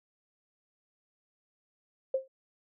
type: tone with exponential decay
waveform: sine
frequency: 529 Hz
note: C5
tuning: 19 cents sharp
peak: -22 dBFS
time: 2.14-2.28 s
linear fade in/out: 5 ms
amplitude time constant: 29 ms
effects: none